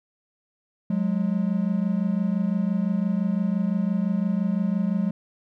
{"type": "tone pair together", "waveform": "triangle", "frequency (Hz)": [181.84, 207.7], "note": ["F#3", "G#3"], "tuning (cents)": [-30, 0], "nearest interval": "major second", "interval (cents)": 230, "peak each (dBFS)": -22, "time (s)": [0.9, 5.11], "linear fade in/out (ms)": 5, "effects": []}